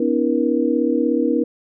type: tone cluster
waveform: sine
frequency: 249.3 / 286 / 322.6 / 474.9 Hz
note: B3 / D4 / E4 / A#4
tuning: +16 / -46 / -37 / +32 cents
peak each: -21 dBFS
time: 0-1.44 s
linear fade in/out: 5 ms
effects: none